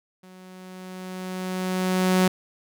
sawtooth tone with level ramp, 185 Hz, F#3, in tune, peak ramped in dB -42 to -12 dBFS, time 0.23-2.28 s, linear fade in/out 5 ms, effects none

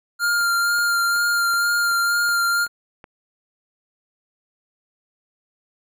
square tone with vibrato, 1400 Hz, F6, 4 cents sharp, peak -18 dBFS, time 0.19-2.68 s, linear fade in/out 50 ms, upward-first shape sine, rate 2.1 Hz, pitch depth 15 cents each way
click train, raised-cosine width 0.5 ms, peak -26 dBFS, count 8, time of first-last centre 0.41-3.042 s, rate 2.66 Hz
effects none

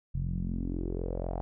sawtooth tone with low-pass filter sweep, 44 Hz, F1, 14 cents sharp, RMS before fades -33 dBFS, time 0.14-1.41 s, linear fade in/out 0 ms, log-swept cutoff 130 to 770 Hz, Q 4.2, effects none

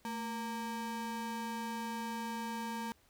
square ring-modulated tone, 349.2 Hz, F4, in tune, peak -35 dBFS, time 0.05-2.92 s, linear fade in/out 0 ms, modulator 572 Hz, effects pink hiss -68 dBFS RMS until 3.09 s

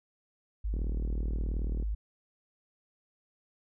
sine tone, 52 Hz, G#1, 3 cents sharp, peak -29 dBFS, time 0.64-1.95 s, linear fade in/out 10 ms
click train, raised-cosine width 3 ms, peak -27 dBFS, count 43, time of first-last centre 0.74-1.825 s, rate 38.7 Hz
effects none

